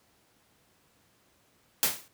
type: noise with exponential decay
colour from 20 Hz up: white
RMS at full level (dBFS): -21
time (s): 1.83-2.08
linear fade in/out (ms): 0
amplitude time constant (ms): 53
effects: pink hiss -66 dBFS RMS until 2.13 s + high-pass 80 Hz 12 dB/octave